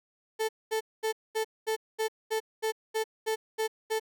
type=tone bursts; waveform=35% pulse; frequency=440 Hz; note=A4; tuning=in tune; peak=-25 dBFS; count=12; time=0.39-3.998 s; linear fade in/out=20 ms; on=99 ms; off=220 ms; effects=none